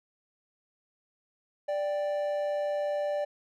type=tone pair together; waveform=triangle; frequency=587.3 / 784.4 Hz; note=D5 / G5; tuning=0 / +1 cents; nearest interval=perfect fourth; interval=501 cents; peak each=-26 / -36 dBFS; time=1.68-3.25 s; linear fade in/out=10 ms; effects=none